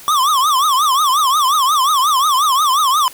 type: tone with vibrato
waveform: square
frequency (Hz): 1133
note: C#6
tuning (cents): +37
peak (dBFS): -12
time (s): 0.08-3.08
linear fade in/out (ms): 0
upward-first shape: triangle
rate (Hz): 5.6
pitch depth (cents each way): 220
effects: white hiss -38 dBFS RMS until 3.13 s